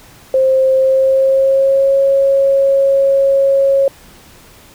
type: tone with pitch glide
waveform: sine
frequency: 527 to 547.5 Hz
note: C5 to C#5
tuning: +12 to -22 cents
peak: -8 dBFS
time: 0.34-3.88 s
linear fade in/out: 2 ms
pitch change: +66 cents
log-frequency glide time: 0.75-1.97 s
effects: pink hiss -42 dBFS RMS until 4.74 s